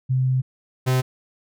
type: tone pair in turn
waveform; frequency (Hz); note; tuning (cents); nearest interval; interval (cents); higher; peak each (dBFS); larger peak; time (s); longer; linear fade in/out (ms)
sine / 45% pulse; 129.6 / 128.78; C3 / C3; -16 / -27; unison; 11; first; -17; neither; 0.09-0.42 / 0.86-1.02; first; 20
effects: none